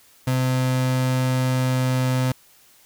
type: tone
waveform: 35% pulse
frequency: 128.6 Hz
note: C3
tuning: 30 cents flat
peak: -17 dBFS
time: 0.27-2.32 s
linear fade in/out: 5 ms
effects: white hiss -54 dBFS RMS until 2.85 s